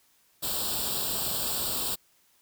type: noise with comb filter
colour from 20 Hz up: white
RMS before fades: -30 dBFS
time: 0.42-1.96 s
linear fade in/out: 20 ms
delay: 0.24 ms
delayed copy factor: +0.85
effects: white hiss -65 dBFS RMS until 2.41 s